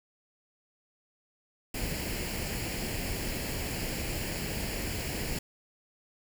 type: noise with comb filter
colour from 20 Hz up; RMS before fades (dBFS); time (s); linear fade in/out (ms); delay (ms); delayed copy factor
pink; -34; 1.74-5.39; 5; 0.41; +0.6
effects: none